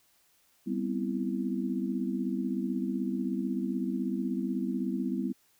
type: chord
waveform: sine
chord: C major seventh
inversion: second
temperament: equal with one note detuned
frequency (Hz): 196 / 246.9 / 263 / 329.6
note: G3 / B3 / C4 / E4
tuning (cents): 0 / 0 / +9 / 0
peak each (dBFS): -33 / -33 / -36 / -36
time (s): 0.66-5.33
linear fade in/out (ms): 20
effects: white hiss -67 dBFS RMS until 5.59 s